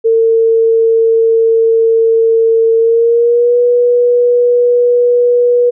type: tone with pitch glide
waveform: sine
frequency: 453 to 485.5 Hz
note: A#4 to B4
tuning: -50 to -30 cents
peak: -6 dBFS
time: 0.04-5.71 s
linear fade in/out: 20 ms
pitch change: +120 cents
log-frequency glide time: 2.76-3.58 s
effects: none